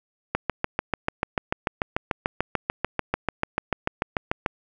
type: click train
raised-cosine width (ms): 0.5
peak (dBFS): -7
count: 29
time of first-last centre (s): 0.35-4.462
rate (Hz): 6.81
effects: none